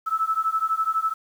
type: beating tone pair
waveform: sine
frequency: 1304 / 1316 Hz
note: E6 / E6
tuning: -19 / -3 cents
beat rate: 12 Hz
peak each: -24 dBFS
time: 0.06-1.14 s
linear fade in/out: 20 ms
effects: 8-bit